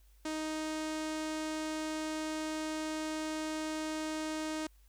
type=tone with low-pass filter; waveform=sawtooth; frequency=311.9 Hz; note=D#4; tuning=4 cents sharp; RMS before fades=-37 dBFS; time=0.25-4.67 s; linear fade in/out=5 ms; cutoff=8100 Hz; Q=1.4; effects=added 50 Hz sine -59 dBFS peak until 4.88 s + white hiss -71 dBFS RMS until 4.88 s

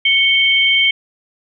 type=tone pair together; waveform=sine; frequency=2217 / 3135 Hz; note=C#7 / G7; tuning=0 / -1 cents; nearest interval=tritone; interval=599 cents; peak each=-13 dBFS; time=0.05-0.91 s; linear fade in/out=5 ms; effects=none

